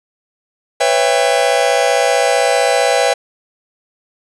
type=chord; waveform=45% pulse; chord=C# half-diminished seventh; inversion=third; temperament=just; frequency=498.9 / 554.4 / 665.2 / 798.3 Hz; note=B4 / C#5 / E5 / G5; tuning=+17 / 0 / +16 / +31 cents; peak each=-17 dBFS; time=0.8-3.14 s; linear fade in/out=10 ms; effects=resampled to 24000 Hz + 7-bit